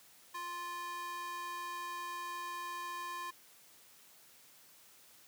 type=tone with high-pass filter; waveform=square; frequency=349.2 Hz; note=F4; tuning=in tune; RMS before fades=-42 dBFS; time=0.34-3.31 s; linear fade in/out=10 ms; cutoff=1100 Hz; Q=2.4; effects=white hiss -61 dBFS RMS until 5.27 s + high-pass 100 Hz 12 dB/octave